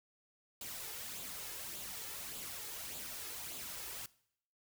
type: noise with flanger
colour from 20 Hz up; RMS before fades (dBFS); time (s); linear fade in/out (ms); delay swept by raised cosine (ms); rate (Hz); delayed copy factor
white; -45; 0.61-4.06; 2; 0.26 to 2.36; 1.7; +0.5
effects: noise-tail reverb RT60 0.7 s tail -21 dB re dry